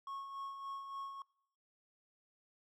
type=tone with tremolo; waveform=triangle; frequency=1097 Hz; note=C#6; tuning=18 cents flat; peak=-39 dBFS; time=0.07-1.22 s; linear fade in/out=2 ms; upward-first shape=sine; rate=3.5 Hz; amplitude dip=50%; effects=noise-tail reverb RT60 0.8 s tail -25 dB re dry